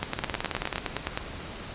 two click trains, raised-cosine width 0.3 ms, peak -12 / -11 dBFS, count 12 / 12, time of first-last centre 0.19-0.781 / 0.03-1.175 s, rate 18.6 / 9.61 Hz, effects pink hiss -39 dBFS RMS until 1.74 s + resampled to 8000 Hz

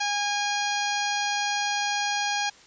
harmonic tone with a mistuned harmonic, 818 Hz, G#5, 26 cents flat, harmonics 1 / 2 / 3 / 4 / 5 / 6 / 7 / 8, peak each -28 / -31 / -33 / -34 / -35 / -36 / -36 / -37 dBFS, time 0-2.5 s, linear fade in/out 10 ms, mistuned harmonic 5, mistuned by +39 cents, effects white hiss -52 dBFS RMS until 2.66 s + resampled to 16000 Hz

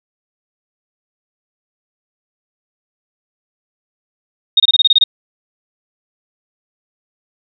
sine tone bursts, 3710 Hz, A#7, 9 cents flat, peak -6 dBFS, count 9, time 4.57-5.04 s, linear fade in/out 5 ms, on 30 ms, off 25 ms, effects none

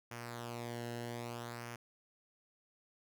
sawtooth tone with flanger, 118.7 Hz, A#2, 32 cents sharp, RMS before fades -44 dBFS, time 0.11-1.76 s, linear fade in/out 5 ms, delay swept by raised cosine 0.25 to 0.86 ms, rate 0.62 Hz, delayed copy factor -0.65, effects none

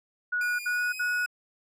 sine tone bursts, 1461 Hz, F#6, 22 cents flat, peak -25 dBFS, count 3, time 0.32-1.262 s, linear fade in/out 10 ms, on 270 ms, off 66 ms
sawtooth tone with pitch glide, 2420 to 2542 Hz, D#7 to D#7, -49 to +36 cents, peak -33 dBFS, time 0.41-1.26 s, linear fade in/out 2 ms, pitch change +85 cents, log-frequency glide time 0.63-1.03 s
effects none

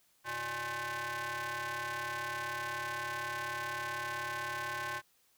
sawtooth ring-modulated tone, 233.1 Hz, A#3, in tune, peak -29 dBFS, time 0.24-5.02 s, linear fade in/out 50 ms, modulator 1300 Hz, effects white hiss -70 dBFS RMS until 5.37 s

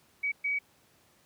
sine tone bursts at uneven times, 2268 Hz, C#7, 39 cents sharp, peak -27 dBFS, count 2, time 0.23-0.32 / 0.44-0.59 s, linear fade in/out 10 ms, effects pink hiss -64 dBFS RMS until 1.25 s + high-pass 100 Hz 12 dB/octave

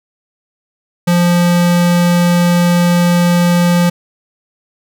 square tone, 174.61 Hz, F3, in tune, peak -9 dBFS, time 1.07-3.9 s, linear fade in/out 10 ms, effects none

